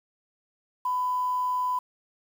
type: tone with quantisation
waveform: sine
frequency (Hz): 1000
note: B5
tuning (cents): +21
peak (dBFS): -24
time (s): 0.85-1.79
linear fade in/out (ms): 5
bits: 8
effects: none